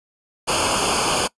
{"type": "noise with comb filter", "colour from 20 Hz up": "pink", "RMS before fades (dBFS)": -20, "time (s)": [0.47, 1.28], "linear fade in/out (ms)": 20, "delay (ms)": 0.52, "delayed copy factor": -0.85, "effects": ["noise-tail reverb RT60 0.1 s tail -21 dB re dry", "resampled to 24000 Hz"]}